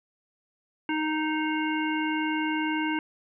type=harmonic tone; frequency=310.3 Hz; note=D#4; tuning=5 cents flat; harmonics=1 / 3 / 5 / 7 / 9; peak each=-27 / -32 / -34 / -35 / -37 dBFS; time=0.89-2.99 s; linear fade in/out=2 ms; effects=none